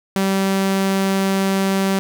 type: tone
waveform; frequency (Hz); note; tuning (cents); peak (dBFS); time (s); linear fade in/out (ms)
sawtooth; 193.6; G3; -21; -12; 0.16-1.99; 0
effects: none